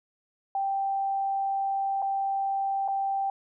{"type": "tone with dropouts", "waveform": "sine", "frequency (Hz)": 784, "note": "G5", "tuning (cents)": 0, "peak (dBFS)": -25, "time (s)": [0.55, 3.3], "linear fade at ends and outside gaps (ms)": 2, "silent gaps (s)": [[2.02, 2.024], [2.879, 2.884]], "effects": []}